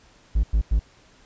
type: tone bursts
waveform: triangle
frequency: 53.6 Hz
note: A1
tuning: 45 cents flat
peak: -14 dBFS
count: 3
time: 0.35-0.796 s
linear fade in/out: 10 ms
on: 86 ms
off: 94 ms
effects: pink hiss -55 dBFS RMS until 1.25 s + resampled to 16000 Hz